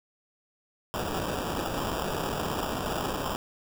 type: noise with sample-and-hold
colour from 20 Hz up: white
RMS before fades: -31 dBFS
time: 0.94-3.36 s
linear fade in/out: 0 ms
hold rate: 2100 Hz
effects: none